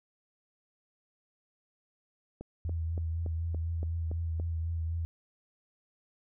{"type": "click train", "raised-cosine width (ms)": 2, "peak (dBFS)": -28, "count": 8, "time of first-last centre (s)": [2.41, 4.399], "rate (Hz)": 3.52}
{"type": "tone with vibrato", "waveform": "sine", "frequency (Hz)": 82.41, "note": "E2", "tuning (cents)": 0, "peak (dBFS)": -30, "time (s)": [2.65, 5.05], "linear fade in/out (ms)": 0, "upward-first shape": "triangle", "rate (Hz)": 4, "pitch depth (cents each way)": 37}
{"effects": []}